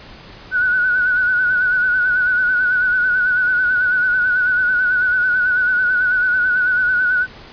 sine tone with vibrato, 1480 Hz, F#6, in tune, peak -13 dBFS, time 0.51-7.27 s, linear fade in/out 50 ms, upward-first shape sine, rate 9.1 Hz, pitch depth 47 cents each way, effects pink hiss -39 dBFS RMS until 7.52 s + resampled to 11025 Hz

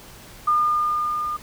sine tone with level ramp, 1212 Hz, D#6, 46 cents flat, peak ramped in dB -15 to -24 dBFS, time 0.47-1.37 s, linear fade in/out 10 ms, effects pink hiss -44 dBFS RMS until 1.42 s

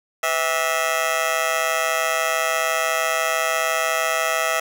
15% pulse tone with amplitude modulation, 651 Hz, E5, 22 cents flat, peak -9 dBFS, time 0.23-4.6 s, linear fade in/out 5 ms, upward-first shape sine, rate 146 Hz, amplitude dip 90%, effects none

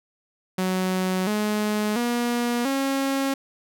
sawtooth tone with pitch steps, 185.9 / 211.1 / 239.7 / 272.2 Hz, F#3 / G#3 / A#3 / C#4, +8 / +29 / +48 / -31 cents, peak -18 dBFS, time 0.58-3.34 s, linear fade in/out 5 ms, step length 690 ms, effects none

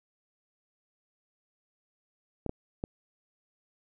clicks, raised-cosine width 2 ms, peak -19 dBFS, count 3, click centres 2.463 / 2.494 / 2.839 s, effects none

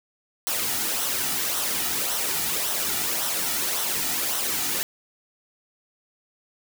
white noise with flanger, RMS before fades -26 dBFS, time 0.47-4.83 s, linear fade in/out 0 ms, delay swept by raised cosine 0.42 to 1.92 ms, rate 1.8 Hz, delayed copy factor -0.55, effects none

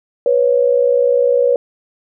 sine tone pair together, 490 / 550 Hz, B4 / C#5, -14 / -14 cents, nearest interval major second, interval 200 cents, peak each -12 / -14 dBFS, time 0.26-1.56 s, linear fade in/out 2 ms, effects none

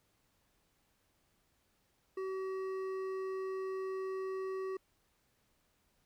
triangle tone with hard clipping, 380.2 Hz, F#4, 47 cents sharp, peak -38 dBFS, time 2.17-4.77 s, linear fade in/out 5 ms, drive 13 dB, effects pink hiss -75 dBFS RMS until 6.05 s

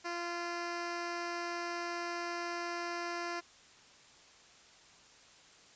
10% pulse tone, 345.3 Hz, F4, 20 cents flat, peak -28 dBFS, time 0.04-3.41 s, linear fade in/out 20 ms, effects white hiss -59 dBFS RMS until 5.75 s + resampled to 16000 Hz

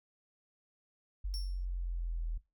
sine exponential sweep, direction down, 47.61 to 40.47 Hz, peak -33 dBFS, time 1.24-2.38 s, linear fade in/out 10 ms
40% pulse tone with exponential decay, 5460 Hz, F8, 40 cents flat, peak -38 dBFS, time 1.34-1.65 s, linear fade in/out 0 ms, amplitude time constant 66 ms
effects noise-tail reverb RT60 0.2 s tail -18 dB re dry

